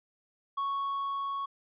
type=tone with level ramp; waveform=triangle; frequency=1108.7 Hz; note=C#6; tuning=in tune; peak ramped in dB=-27 to -30 dBFS; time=0.57-1.46 s; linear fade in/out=10 ms; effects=resampled to 8000 Hz